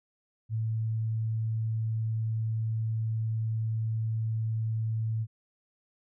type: tone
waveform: sine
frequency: 111.3 Hz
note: A2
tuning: 20 cents sharp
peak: -27 dBFS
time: 0.49-5.27 s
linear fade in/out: 50 ms
effects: none